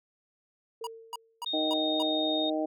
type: tone with exponential decay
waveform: sine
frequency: 452.6 Hz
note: A4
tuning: 49 cents sharp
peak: -36 dBFS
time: 0.81-1.5 s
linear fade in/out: 5 ms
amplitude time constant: 150 ms
type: tone bursts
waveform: square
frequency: 960 Hz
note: B5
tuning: 49 cents flat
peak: -34 dBFS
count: 5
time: 0.84-2.025 s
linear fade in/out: 2 ms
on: 29 ms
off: 260 ms
type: tone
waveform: sine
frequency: 3702 Hz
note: A#7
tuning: 13 cents flat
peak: -30 dBFS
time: 1.46-2.5 s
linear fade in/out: 5 ms
type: harmonic tone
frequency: 155.56 Hz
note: D#3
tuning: in tune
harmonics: 2 / 3 / 4 / 5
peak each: -30 / -38 / -31 / -37 dBFS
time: 1.53-2.66 s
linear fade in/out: 10 ms
effects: none